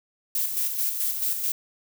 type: noise with tremolo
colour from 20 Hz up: violet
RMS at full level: -25 dBFS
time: 0.35-1.52 s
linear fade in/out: 2 ms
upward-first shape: square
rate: 4.6 Hz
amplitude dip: 45%
effects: none